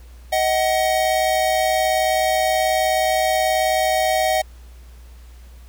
square tone pair together, 630.2 / 749 Hz, D#5 / F#5, +22 / +21 cents, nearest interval minor third, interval 299 cents, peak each -20 dBFS, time 0.32-4.42 s, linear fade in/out 10 ms, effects added 60 Hz sine -39 dBFS peak until 5.68 s + pink hiss -53 dBFS RMS until 5.68 s

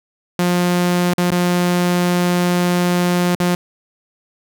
sawtooth tone with dropouts, 177.1 Hz, F3, 24 cents sharp, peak -10 dBFS, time 0.39-3.55 s, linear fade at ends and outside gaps 2 ms, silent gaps 1.137-1.181 / 1.306-1.318 / 3.351-3.401 s, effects none

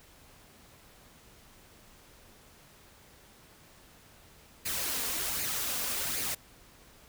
white noise with flanger, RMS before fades -33 dBFS, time 4.65-6.35 s, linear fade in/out 10 ms, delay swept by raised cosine 0.44 to 4.24 ms, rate 1.3 Hz, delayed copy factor +0.5, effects pink hiss -57 dBFS RMS until 7.08 s

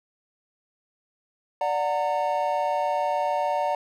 triangle chord, D augmented, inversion none, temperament just, 587.3 / 734.2 / 917.7 Hz, D5 / F#5 / A#5, 0 / -14 / -27 cents, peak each -25 dBFS, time 1.61-3.75 s, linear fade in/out 2 ms, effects none

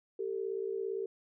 sine tone pair together, 390.2 / 447.8 Hz, G4 / A4, -8 / +30 cents, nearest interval major second, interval 238 cents, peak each -35 / -37 dBFS, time 0.19-1.06 s, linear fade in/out 5 ms, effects none

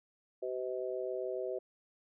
harmonic tone, 127.3 Hz, C3, 47 cents flat, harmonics 3 / 4 / 5, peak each -38 / -39 / -40 dBFS, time 0.42-1.59 s, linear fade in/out 10 ms, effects none

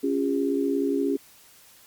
sine chord, Db major, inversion none, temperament equal with one note detuned, 277.2 / 349.2 / 406.1 Hz, Db4 / F4 / Ab4, 0 / 0 / -39 cents, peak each -24 / -29 / -26 dBFS, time 0.03-1.17 s, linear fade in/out 10 ms, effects white hiss -53 dBFS RMS until 1.86 s + MP3 96 kbps

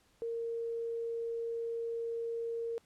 sine tone, 462.2 Hz, A#4, 15 cents flat, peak -34 dBFS, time 0.22-2.78 s, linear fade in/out 0 ms, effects pink hiss -69 dBFS RMS until 2.85 s + low-pass 11000 Hz 12 dB/octave

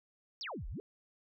sine exponential two-way sweep, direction down then up, 5730 to 32.03 to 481 Hz, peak -39 dBFS, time 0.41-0.8 s, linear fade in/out 0 ms, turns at 0.68 s, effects none

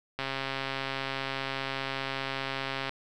click train, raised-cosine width 0.3 ms, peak -16 dBFS, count 366, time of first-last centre 0.19-2.894 s, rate 135 Hz, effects none

